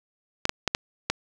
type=clicks; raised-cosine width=0.2 ms; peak=-5 dBFS; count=5; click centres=0.454 / 0.494 / 0.677 / 0.749 / 1.1 s; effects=none